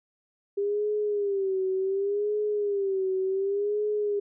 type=tone with vibrato; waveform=sine; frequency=398.5 Hz; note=G4; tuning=28 cents sharp; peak=-24 dBFS; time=0.57-4.2 s; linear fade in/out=10 ms; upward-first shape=sine; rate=0.68 Hz; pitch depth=95 cents each way; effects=none